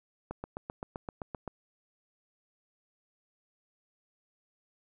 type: click train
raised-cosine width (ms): 1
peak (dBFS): -23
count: 10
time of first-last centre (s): 0.31-1.477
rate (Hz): 7.71
effects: none